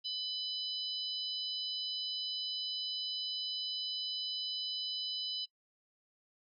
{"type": "harmonic tone", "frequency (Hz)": 1000, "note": "B5", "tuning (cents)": 21, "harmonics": [3, 4, 5], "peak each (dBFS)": [-39, -40, -41], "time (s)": [0.04, 5.46], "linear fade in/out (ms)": 20, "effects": ["noise-tail reverb RT60 0.1 s tail -23 dB re dry"]}